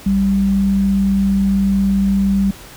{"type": "tone pair together", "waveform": "sine", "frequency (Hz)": [58.27, 196], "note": ["A#1", "G3"], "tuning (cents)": [0, 0], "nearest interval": "octave + major sixth", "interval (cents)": 2100, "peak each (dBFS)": [-23, -12], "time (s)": [0.06, 2.51], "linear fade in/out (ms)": 5, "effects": ["pink hiss -38 dBFS RMS until 2.76 s"]}